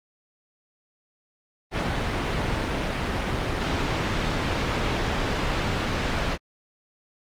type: low-pass noise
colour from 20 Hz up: pink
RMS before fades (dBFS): -26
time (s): 1.71-6.38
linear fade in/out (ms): 50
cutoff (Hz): 3300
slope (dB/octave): 12
effects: Opus 32 kbps